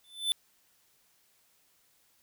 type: tone with exponential growth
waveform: square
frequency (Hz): 3520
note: A7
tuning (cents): 0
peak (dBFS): -23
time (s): 0.04-0.32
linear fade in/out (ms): 0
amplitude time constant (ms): 60
effects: white hiss -68 dBFS RMS until 2.22 s